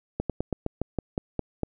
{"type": "slowing click train", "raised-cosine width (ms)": 2, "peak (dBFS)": -13, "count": 10, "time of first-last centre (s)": [0.2, 1.633], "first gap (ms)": 97, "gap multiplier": 1.12, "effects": []}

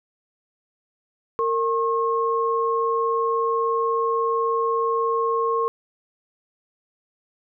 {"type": "tone pair together", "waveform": "sine", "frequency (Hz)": [459.1, 1080.6], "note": ["A#4", "C#6"], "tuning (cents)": [-26, -44], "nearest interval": "octave + minor third", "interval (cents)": 1482, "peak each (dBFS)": -22, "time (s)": [1.39, 5.68], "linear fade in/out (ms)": 0, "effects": []}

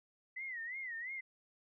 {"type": "tone with vibrato", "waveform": "sine", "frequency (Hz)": 1975.5, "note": "B6", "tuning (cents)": 0, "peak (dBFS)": -40, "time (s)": [0.36, 1.21], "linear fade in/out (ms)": 10, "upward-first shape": "sine", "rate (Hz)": 2.9, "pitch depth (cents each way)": 150, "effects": []}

